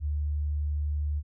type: tone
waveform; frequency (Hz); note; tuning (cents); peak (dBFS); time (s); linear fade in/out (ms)
sine; 74; D2; +14; -26; 0-1.23; 50
effects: none